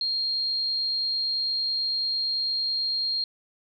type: tone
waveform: sine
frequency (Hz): 4223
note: C8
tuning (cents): +15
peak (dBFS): -24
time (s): 0.01-3.24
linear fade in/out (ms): 2
effects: none